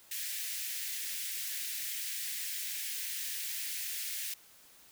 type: high-pass noise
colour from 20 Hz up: white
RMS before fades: -38 dBFS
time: 0.11-4.34 s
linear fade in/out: 5 ms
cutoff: 1700 Hz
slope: 48 dB/octave
effects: white hiss -59 dBFS RMS until 4.91 s